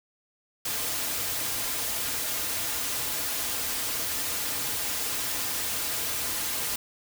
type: noise with comb filter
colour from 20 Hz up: white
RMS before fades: -30 dBFS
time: 0.65-6.76 s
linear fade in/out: 5 ms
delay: 5.3 ms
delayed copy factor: -0.5
effects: none

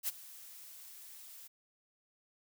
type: noise with ADSR envelope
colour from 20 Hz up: blue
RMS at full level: -33 dBFS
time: 0.03-1.48 s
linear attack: 51 ms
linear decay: 25 ms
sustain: -19 dB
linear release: 14 ms
effects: none

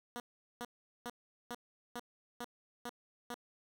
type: tone bursts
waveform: 10% pulse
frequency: 241.1 Hz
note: B3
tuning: 41 cents flat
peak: -32 dBFS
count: 8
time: 0.16-3.342 s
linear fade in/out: 0 ms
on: 39 ms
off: 410 ms
effects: none

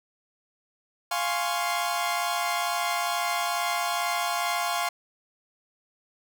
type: chord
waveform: sawtooth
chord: Db major seventh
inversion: first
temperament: equal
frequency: 698.5 / 830.6 / 1046.5 / 1108.7 Hz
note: F5 / Ab5 / C6 / Db6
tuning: 0 / 0 / 0 / 0 cents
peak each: -25 / -29 / -28 / -29 dBFS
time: 1.11-4.89 s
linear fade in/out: 5 ms
effects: none

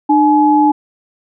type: tone pair together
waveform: sine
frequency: 300.1 / 848 Hz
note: D4 / G#5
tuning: +38 / +36 cents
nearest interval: octave + tritone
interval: 1798 cents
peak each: -10 dBFS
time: 0.09-0.72 s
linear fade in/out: 10 ms
effects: none

